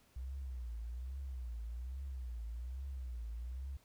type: tone with vibrato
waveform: sine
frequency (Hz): 61.74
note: B1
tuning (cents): 0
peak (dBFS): -40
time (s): 0.16-3.77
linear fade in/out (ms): 5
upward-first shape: triangle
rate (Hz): 1.2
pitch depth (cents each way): 190
effects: pink hiss -69 dBFS RMS until 3.84 s